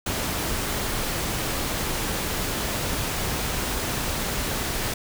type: noise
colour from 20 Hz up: pink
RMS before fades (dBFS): -27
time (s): 0.06-4.94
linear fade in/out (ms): 5
effects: none